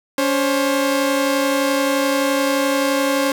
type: tone pair together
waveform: sawtooth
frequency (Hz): 281.8 / 532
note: C#4 / C5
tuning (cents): +29 / +29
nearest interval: major seventh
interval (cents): 1100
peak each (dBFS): -15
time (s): 0.18-3.32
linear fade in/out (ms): 2
effects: none